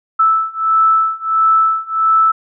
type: beating tone pair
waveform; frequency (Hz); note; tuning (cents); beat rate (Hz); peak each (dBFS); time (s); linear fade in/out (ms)
sine; 1314 / 1315.5; E6 / E6; -6 / -4; 1.5; -14 / -13; 0.19-2.32; 10
effects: none